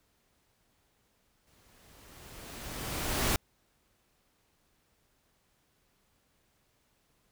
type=noise with exponential growth; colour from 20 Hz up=pink; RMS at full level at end=-27 dBFS; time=1.47-3.36 s; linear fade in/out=2 ms; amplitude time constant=410 ms; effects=pink hiss -72 dBFS RMS until 7.31 s